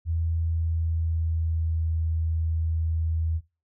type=tone with pitch glide; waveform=sine; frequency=82.41 to 81.04 Hz; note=E2 to E2; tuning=0 to -29 cents; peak=-23 dBFS; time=0.05-3.41 s; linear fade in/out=50 ms; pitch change=-29 cents; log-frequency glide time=0.19-1.83 s; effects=noise-tail reverb RT60 0.3 s tail -21 dB re dry